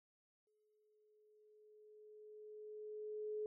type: tone with exponential growth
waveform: sine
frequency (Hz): 425.7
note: G#4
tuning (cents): +43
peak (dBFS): -39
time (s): 0.47-3.46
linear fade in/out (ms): 1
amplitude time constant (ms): 650
effects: none

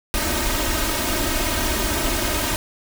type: noise with comb filter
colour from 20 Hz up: pink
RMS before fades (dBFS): -22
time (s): 0.14-2.56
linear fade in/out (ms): 0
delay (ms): 3.2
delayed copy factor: +1
effects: none

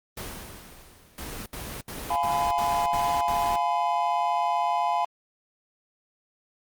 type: noise with exponential decay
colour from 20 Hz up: pink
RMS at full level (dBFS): -34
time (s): 0.17-1.97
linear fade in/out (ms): 5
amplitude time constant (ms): 390
type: noise bursts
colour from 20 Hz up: pink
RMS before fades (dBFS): -36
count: 7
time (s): 1.18-3.56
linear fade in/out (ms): 2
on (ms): 280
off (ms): 70
type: chord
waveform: triangle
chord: F diminished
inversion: none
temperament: just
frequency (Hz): 698.5 / 838.1 / 1005.8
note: F5 / Ab5 / Cb6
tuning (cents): 0 / +16 / +31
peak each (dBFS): -25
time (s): 2.1-5.05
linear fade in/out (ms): 5
effects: Opus 24 kbps

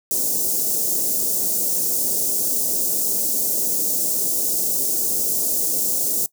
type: band-stop noise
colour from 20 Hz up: white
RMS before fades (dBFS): -21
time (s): 0.11-6.26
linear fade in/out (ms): 0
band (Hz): 550 to 6200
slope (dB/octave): 24
effects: noise-tail reverb RT60 0.1 s tail -21 dB re dry + high-pass 200 Hz 12 dB/octave

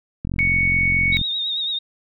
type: click train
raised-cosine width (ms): 5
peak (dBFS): -14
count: 44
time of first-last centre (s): 0.25-1.214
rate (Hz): 44.6
type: tone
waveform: sine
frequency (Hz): 2224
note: C#7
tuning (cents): +5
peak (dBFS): -16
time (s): 0.39-1.17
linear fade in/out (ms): 0
type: tone with vibrato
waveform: sine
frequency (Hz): 3729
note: A#7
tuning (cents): 0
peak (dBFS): -21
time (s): 1.12-1.79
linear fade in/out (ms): 10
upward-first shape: triangle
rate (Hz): 9.1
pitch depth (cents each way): 61
effects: none

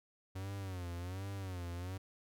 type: tone with vibrato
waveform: 45% pulse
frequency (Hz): 92.5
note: F#2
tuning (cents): 0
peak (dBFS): -40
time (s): 0.35-1.98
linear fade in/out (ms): 10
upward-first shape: sine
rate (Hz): 1.3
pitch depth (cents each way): 120
effects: none

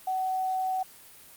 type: tone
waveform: sine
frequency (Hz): 752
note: F#5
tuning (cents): +28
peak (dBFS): -26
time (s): 0.07-0.83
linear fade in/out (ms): 5
effects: white hiss -51 dBFS RMS until 1.36 s + Opus 32 kbps

